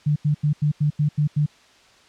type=tone bursts; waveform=sine; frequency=148.6 Hz; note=D3; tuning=21 cents sharp; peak=-16 dBFS; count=8; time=0.06-1.462 s; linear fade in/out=10 ms; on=100 ms; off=86 ms; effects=white hiss -53 dBFS RMS until 2.08 s + low-pass 5000 Hz 12 dB/octave